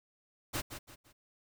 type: noise with echo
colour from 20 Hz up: pink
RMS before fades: -35 dBFS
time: 0.53-0.62 s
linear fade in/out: 20 ms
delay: 170 ms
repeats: 3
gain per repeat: -9 dB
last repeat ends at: 1.13 s
effects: none